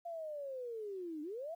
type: linear two-way sweep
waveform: sine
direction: down then up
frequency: 694 to 291.8 to 694 Hz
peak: -40 dBFS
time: 0.05-1.55 s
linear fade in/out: 10 ms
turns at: 1.22 s
effects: 12-bit